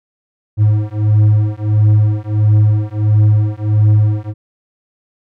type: beating tone pair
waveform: triangle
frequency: 105.2 / 106.7 Hz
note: G#2 / G#2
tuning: +23 / +47 cents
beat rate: 1.5 Hz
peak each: -10 dBFS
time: 0.57-4.34 s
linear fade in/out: 50 ms
effects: none